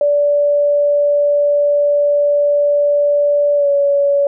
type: tone with pitch glide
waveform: sine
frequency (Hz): 580 to 566.4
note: D5 to C#5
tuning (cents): -22 to +37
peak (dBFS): -10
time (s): 0.01-4.27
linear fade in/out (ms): 2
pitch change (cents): -41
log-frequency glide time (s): 3.56-3.68
effects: none